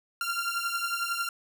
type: beating tone pair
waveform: sawtooth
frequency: 1378 / 1389 Hz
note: F6 / F6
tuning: -24 / -10 cents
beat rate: 11 Hz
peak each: -28 dBFS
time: 0.21-1.29 s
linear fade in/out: 2 ms
effects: none